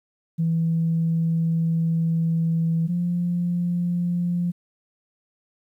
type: tone pair in turn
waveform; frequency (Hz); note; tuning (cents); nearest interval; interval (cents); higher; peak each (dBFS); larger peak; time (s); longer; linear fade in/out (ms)
sine; 164.5 / 174.76; E3 / F3; -3 / +1; minor second; 104; second; -18 / -20; first; 0.38-2.88 / 2.88-4.52; first; 20
effects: tanh soft clip ceiling -14 dBFS + 10-bit